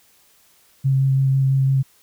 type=tone with vibrato; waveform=sine; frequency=134.6 Hz; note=C3; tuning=49 cents sharp; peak=-14 dBFS; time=0.84-1.83 s; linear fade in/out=20 ms; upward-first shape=square; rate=6 Hz; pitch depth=9 cents each way; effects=white hiss -56 dBFS RMS until 2.02 s